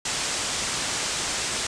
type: low-pass noise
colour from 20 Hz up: white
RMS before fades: -28 dBFS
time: 0.05-1.67 s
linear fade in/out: 5 ms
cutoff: 8600 Hz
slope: 48 dB/octave
effects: none